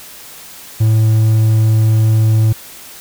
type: tone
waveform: triangle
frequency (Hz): 110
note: A2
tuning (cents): 0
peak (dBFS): -6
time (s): 0.8-2.53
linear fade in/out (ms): 10
effects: white hiss -35 dBFS RMS until 3 s